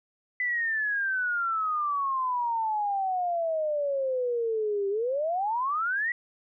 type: exponential two-way sweep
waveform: sine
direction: down then up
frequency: 2009 to 390.9 to 1970 Hz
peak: -25 dBFS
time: 0.4-6.12 s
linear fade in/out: 2 ms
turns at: 4.89 s
effects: none